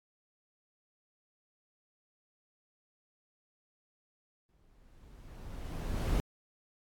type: noise with exponential growth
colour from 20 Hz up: brown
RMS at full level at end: -28 dBFS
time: 4.49-6.2 s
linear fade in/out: 0 ms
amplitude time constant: 370 ms
effects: AAC 64 kbps